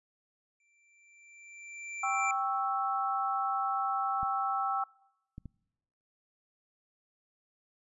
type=tone with exponential growth; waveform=square; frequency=2349 Hz; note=D7; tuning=in tune; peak=-31 dBFS; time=0.6-2.31 s; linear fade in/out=2 ms; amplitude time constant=370 ms
type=chord; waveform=sine; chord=C# diminished; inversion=second; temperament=equal; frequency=784 / 1108.7 / 1318.5 Hz; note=G5 / C#6 / E6; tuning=0 / 0 / 0 cents; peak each=-32 / -37 / -32 dBFS; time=2.03-4.84 s; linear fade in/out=5 ms
type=clicks; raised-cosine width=5 ms; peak=-31 dBFS; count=3; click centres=4.231 / 5.381 / 5.457 s
effects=noise-tail reverb RT60 1.0 s tail -26 dB re dry + resampled to 24000 Hz